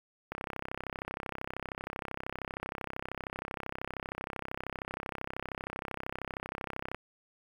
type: click train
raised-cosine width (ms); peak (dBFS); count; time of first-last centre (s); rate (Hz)
0.5; -21; 219; 0.32-6.946; 32.9
effects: 8-bit